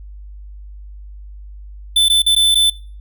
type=tone with dropouts; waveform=square; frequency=3520 Hz; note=A7; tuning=in tune; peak=-10 dBFS; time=1.96-2.7 s; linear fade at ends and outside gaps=5 ms; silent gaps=2.085-2.098 / 2.221-2.263 / 2.351-2.362 / 2.546-2.554 s; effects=noise-tail reverb RT60 0.4 s tail -23 dB re dry + added 50 Hz sine -32 dBFS peak until 3 s